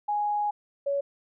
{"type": "tone pair in turn", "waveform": "sine", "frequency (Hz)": [830.6, 561.8], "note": ["G#5", "C#5"], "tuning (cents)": [0, 23], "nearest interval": "perfect fifth", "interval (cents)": 677, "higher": "first", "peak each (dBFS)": -24, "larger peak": "neither", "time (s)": [[0.08, 0.51], [0.86, 1.01]], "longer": "first", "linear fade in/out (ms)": 10, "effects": []}